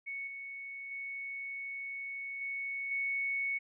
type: tone with level steps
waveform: sine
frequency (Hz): 2217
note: C#7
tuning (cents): 0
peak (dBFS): -37 / -41 / -38 / -35 / -31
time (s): 0.06-3.59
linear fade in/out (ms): 20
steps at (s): 0.27 / 0.91 / 2.41 / 2.91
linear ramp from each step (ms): 5
effects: none